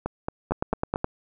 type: two click trains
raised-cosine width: 1 ms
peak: -13 / -10 dBFS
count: 5 / 6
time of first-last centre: 0.06-0.959 / 0.52-1.044 s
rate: 4.45 / 9.54 Hz
effects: none